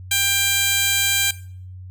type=tone with high-pass filter; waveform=15% pulse; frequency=793 Hz; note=G5; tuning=20 cents sharp; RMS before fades=-19 dBFS; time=0.11-1.31 s; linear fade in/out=5 ms; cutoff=3100 Hz; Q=0.61; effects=noise-tail reverb RT60 0.5 s tail -19 dB re dry + added 92 Hz sine -34 dBFS peak until 1.9 s